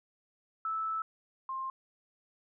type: tone pair in turn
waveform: sine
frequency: 1312 / 1057.7 Hz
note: E6 / C6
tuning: -9 / +18 cents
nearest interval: major third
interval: 373 cents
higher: first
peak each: -31 / -34 dBFS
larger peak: first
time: 0.65-1.02 / 1.49-1.7 s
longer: first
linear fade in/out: 2 ms
effects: none